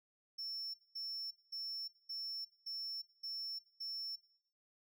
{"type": "tone bursts", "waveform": "triangle", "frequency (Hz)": 5400, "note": "E8", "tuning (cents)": 41, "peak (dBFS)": -40, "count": 7, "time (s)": [0.38, 4.16], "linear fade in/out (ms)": 10, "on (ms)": 360, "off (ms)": 210, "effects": ["noise-tail reverb RT60 0.8 s tail -21 dB re dry"]}